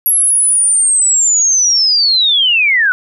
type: linear sweep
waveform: sine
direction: down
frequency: 11400 to 1440 Hz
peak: -8 dBFS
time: 0.06-2.92 s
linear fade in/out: 0 ms
effects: none